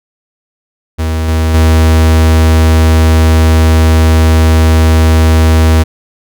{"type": "tone with level steps", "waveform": "45% pulse", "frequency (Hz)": 80, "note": "D#2", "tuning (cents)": 49, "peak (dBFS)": [-11, -8, -4], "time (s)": [0.98, 5.84], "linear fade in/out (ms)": 20, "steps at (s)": [1.28, 1.54], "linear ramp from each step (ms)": 5, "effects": []}